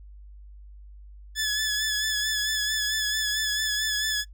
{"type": "tone with vibrato", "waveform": "15% pulse", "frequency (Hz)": 1717, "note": "A6", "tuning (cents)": -43, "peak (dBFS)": -18, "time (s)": [1.35, 4.25], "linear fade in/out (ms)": 50, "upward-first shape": "sine", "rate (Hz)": 4.5, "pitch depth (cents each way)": 36, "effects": ["noise-tail reverb RT60 0.1 s tail -23 dB re dry", "added 50 Hz sine -43 dBFS peak until 4.33 s"]}